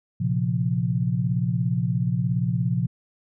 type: chord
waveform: sine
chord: Bb suspended second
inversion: none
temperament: equal with one note detuned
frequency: 116.54 / 133.56 / 174.61 Hz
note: Bb2 / C3 / F3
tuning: 0 / +36 / 0 cents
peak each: -25 dBFS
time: 0.2-2.87 s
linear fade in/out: 10 ms
effects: none